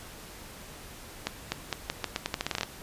accelerating click train, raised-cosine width 0.2 ms, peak -11 dBFS, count 15, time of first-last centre 1.27-2.632 s, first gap 250 ms, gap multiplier 0.83, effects pink hiss -46 dBFS RMS until 2.82 s + resampled to 32000 Hz

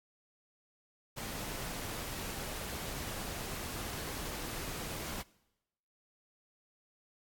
pink noise, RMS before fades -41 dBFS, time 1.16-5.23 s, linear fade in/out 20 ms, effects noise-tail reverb RT60 0.9 s tail -21 dB re dry + AAC 64 kbps

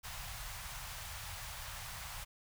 pink band-stop noise, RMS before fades -45 dBFS, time 0.03-2.25 s, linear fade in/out 20 ms, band 130 to 740 Hz, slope 24 dB/octave, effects none

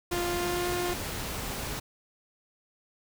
sawtooth tone with pitch glide, 349.9 to 354.4 Hz, F4 to F4, +3 to +25 cents, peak -25 dBFS, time 0.11-0.94 s, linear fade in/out 10 ms, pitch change +22 cents, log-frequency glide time 0.32-0.7 s
pink noise, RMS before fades -35 dBFS, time 0.11-1.8 s, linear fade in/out 10 ms
effects none

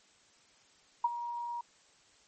sine tone with ADSR envelope, 950 Hz, A#5, 33 cents sharp, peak -22 dBFS, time 1.04-1.61 s, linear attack 6 ms, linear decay 31 ms, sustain -13 dB, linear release 4 ms, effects white hiss -64 dBFS RMS until 2.27 s + MP3 32 kbps

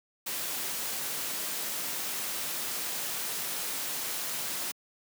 white noise, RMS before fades -34 dBFS, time 0.26-4.72 s, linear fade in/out 10 ms, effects high-pass 150 Hz 12 dB/octave

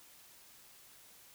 silence, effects white hiss -59 dBFS RMS until 1.34 s

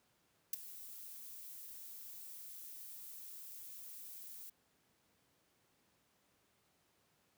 violet noise with ADSR envelope, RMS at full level -34 dBFS, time 0.53-4.5 s, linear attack 4 ms, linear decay 14 ms, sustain -17 dB, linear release 8 ms, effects pink hiss -75 dBFS RMS until 7.37 s + high-pass 100 Hz 12 dB/octave

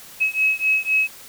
sine beating tone pair, 2563 / 2566.9 Hz, E7 / E7, -49 / -47 cents, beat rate 3.9 Hz, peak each -20 dBFS, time 0.2-1.08 s, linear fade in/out 20 ms, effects white hiss -42 dBFS RMS until 1.28 s

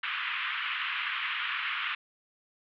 white band-pass noise, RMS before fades -33 dBFS, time 0.03-1.95 s, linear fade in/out 5 ms, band 1100 to 3100 Hz, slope 48 dB/octave, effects none

